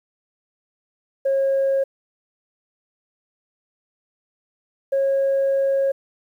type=tone pair in turn; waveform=sine; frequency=543 / 545.7 Hz; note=C#5 / C#5; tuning=-36 / -27 cents; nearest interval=unison; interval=9 cents; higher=second; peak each=-15 dBFS; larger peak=neither; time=1.25-1.84 / 4.92-5.92 s; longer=second; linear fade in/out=10 ms; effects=tanh soft clip ceiling -14 dBFS + 9-bit